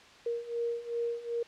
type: beating tone pair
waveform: sine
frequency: 468.1 / 470.7 Hz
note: A#4 / A#4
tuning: +7 / +17 cents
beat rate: 2.6 Hz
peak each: -36 / -33 dBFS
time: 0.26-1.43 s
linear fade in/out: 5 ms
effects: white hiss -54 dBFS RMS until 1.47 s + low-pass 4000 Hz 12 dB/octave

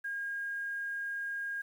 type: tone with quantisation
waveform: sine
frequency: 1623 Hz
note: G#6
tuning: 40 cents flat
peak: -34 dBFS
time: 0.04-1.62 s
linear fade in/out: 10 ms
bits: 10
effects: none

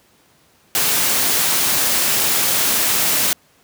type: noise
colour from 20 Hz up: white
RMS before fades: -17 dBFS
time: 0.75-3.33 s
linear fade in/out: 0 ms
effects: pink hiss -55 dBFS RMS until 3.63 s + high-pass 100 Hz 12 dB/octave

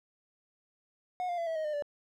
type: tone with pitch steps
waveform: triangle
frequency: 727 / 700.6 / 675.2 / 650.7 / 627.1 / 604.3 / 582.4 Hz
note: F#5 / F5 / E5 / E5 / D#5 / D5 / D5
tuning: -31 / +5 / +41 / -23 / +13 / +49 / -15 cents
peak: -29 dBFS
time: 1.2-1.823 s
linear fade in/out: 0 ms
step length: 89 ms
effects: none

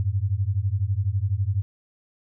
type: beating tone pair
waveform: sine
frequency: 92.5 / 104.5 Hz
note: F#2 / G#2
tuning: 0 / +11 cents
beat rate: 12 Hz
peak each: -24 dBFS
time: 0-1.62 s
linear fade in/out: 0 ms
effects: none

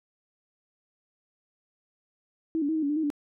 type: tone with pitch steps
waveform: sine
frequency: 323 / 285.7 / 319 / 314.1 / 283.6 / 297.1 / 317.2 / 290.8 Hz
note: E4 / D4 / D#4 / D#4 / C#4 / D4 / D#4 / D4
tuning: -35 / -48 / +43 / +16 / +40 / +20 / +33 / -17 cents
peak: -24 dBFS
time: 2.55-3.102 s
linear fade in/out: 0 ms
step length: 69 ms
effects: none

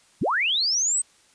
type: linear sweep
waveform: sine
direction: up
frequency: 74.5 to 8372 Hz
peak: -20 dBFS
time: 0.21-1.02 s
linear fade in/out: 10 ms
effects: white hiss -58 dBFS RMS until 1.34 s + resampled to 22050 Hz

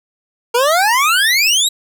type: exponential sweep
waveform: 25% pulse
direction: up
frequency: 461 to 3951 Hz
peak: -7 dBFS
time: 0.54-1.69 s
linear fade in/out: 10 ms
effects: none

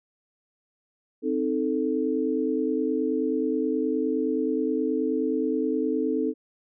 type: chord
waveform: sine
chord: A diminished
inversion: first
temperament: equal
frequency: 261.6 / 311.1 / 440 Hz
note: C4 / Eb4 / A4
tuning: 0 / 0 / 0 cents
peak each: -27 dBFS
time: 1.22-6.34 s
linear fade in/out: 50 ms
effects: none

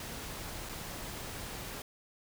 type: noise with dropouts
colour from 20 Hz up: pink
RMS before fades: -42 dBFS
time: 0-1.82 s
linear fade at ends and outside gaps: 2 ms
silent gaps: 0.69-0.693 s
effects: none

